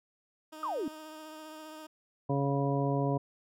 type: tone with vibrato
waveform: 15% pulse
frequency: 311.1 Hz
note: D#4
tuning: in tune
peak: -38 dBFS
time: 0.52-1.87 s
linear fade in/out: 10 ms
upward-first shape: triangle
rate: 15 Hz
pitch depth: 24 cents each way
type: exponential sweep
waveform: sine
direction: down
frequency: 1286 to 261.6 Hz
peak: -31 dBFS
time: 0.63-0.88 s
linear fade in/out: 2 ms
type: harmonic tone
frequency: 139.6 Hz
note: C#3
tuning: 13 cents sharp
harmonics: 1 / 2 / 3 / 4 / 5 / 7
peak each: -30 / -33 / -35 / -36 / -37 / -38 dBFS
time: 2.29-3.18 s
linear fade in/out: 10 ms
effects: none